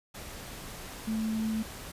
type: tone in noise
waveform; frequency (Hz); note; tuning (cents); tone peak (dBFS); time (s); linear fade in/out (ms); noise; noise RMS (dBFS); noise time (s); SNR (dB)
sine; 220; A3; 0; -28; 1.07-1.63; 10; pink; -43; 0.14-1.92; +12
effects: resampled to 32000 Hz